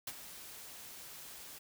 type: noise with ADSR envelope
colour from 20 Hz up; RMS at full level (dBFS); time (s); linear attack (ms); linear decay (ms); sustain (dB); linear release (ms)
white; -39; 0.07-1.59; 5; 42; -11; 13
effects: none